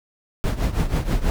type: noise with tremolo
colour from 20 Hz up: brown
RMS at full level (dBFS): -17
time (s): 0.44-1.3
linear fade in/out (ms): 0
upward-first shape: triangle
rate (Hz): 6.2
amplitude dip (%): 85
effects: none